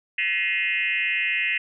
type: tone with frequency modulation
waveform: sine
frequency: 2299 Hz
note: D7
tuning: 37 cents flat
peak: -21 dBFS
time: 0.18-1.58 s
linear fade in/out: 5 ms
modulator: 191 Hz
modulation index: 2.5
effects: none